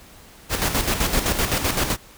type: noise with tremolo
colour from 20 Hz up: pink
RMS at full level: -20 dBFS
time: 0.49-1.97 s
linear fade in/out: 50 ms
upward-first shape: square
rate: 7.8 Hz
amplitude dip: 55%
effects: pink hiss -47 dBFS RMS until 2.17 s